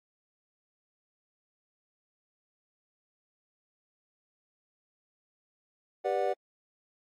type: chord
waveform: triangle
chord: G major seventh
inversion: none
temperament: just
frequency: 392 / 490 / 588 / 735 Hz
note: G4 / B4 / D5 / F#5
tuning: 0 / -14 / +2 / -12 cents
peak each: -31 / -31 / -30 / -30 dBFS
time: 6.04-6.34 s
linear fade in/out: 20 ms
effects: AAC 48 kbps